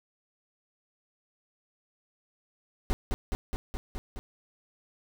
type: noise with echo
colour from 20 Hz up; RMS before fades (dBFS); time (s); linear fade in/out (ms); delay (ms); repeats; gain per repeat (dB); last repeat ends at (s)
brown; -25; 2.9-2.93; 0; 210; 6; -2; 4.19
effects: none